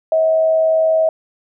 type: tone with frequency modulation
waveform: sine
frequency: 641 Hz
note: E5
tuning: 49 cents flat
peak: -11 dBFS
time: 0.12-1.09 s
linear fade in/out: 2 ms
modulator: 99.3 Hz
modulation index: 0.24
effects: none